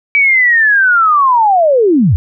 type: linear sweep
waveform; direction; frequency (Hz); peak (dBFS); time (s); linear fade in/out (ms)
sine; down; 2300 to 69.3; -6; 0.15-2.16; 0
effects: none